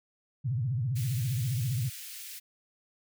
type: tone with vibrato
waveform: sine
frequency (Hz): 123.47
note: B2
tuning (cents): 0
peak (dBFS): -27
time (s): 0.44-1.9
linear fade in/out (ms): 20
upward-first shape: sine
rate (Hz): 15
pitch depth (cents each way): 240
type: high-pass noise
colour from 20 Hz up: white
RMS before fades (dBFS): -43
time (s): 0.95-2.4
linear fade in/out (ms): 20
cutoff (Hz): 1900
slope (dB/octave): 24
effects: none